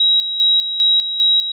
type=tone with tremolo; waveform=sine; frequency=3842 Hz; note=B7; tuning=48 cents flat; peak=-10 dBFS; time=0-1.52 s; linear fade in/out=5 ms; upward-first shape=square; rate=2.5 Hz; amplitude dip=65%; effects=none